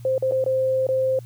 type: tone with dropouts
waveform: sine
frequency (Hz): 523.3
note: C5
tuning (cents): 0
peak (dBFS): -18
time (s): 0.05-1.19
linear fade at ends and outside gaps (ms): 2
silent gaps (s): 0.18-0.224 / 0.312-0.32 / 0.441-0.462 / 0.868-0.888
effects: added 119 Hz sine -37 dBFS peak until 1.25 s + white hiss -56 dBFS RMS until 1.25 s